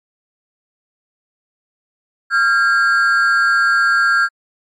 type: ring-modulated tone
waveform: triangle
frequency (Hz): 1500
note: F#6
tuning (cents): +23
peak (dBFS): -6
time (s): 2.3-4.29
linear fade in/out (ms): 50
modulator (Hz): 118
effects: MP3 48 kbps